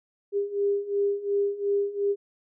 sine beating tone pair, 401.3 / 404.1 Hz, G4 / G#4, +41 / -47 cents, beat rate 2.8 Hz, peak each -28 / -25 dBFS, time 0.32-2.16 s, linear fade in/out 50 ms, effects none

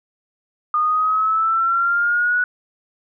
sine exponential sweep, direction up, 1219 to 1476 Hz, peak -15 dBFS, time 0.74-2.44 s, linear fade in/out 2 ms, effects none

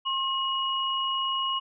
sine tone pair together, 1071.3 / 2900 Hz, C6 / F#7, +41 / -35 cents, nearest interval octave + perfect fourth, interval 1724 cents, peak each -28 dBFS, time 0.05-1.6 s, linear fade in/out 20 ms, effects none

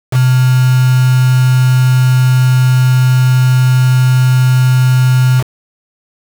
sine tone with quantisation, 127.7 Hz, C3, 42 cents flat, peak -6 dBFS, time 0.11-5.44 s, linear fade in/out 50 ms, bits 3, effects none

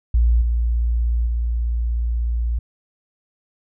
sine tone with level steps, 58.27 Hz, A#1, in tune, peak -12 / -16 / -18 dBFS, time 0.14-2.59 s, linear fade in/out 5 ms, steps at 0.41 / 1.26 s, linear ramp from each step 10 ms, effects none

